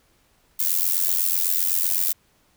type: noise with amplitude modulation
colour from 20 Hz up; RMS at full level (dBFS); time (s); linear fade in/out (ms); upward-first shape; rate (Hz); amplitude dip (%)
violet; -18; 0.59-2.13; 10; sine; 87.9; 90
effects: pink hiss -62 dBFS RMS until 2.56 s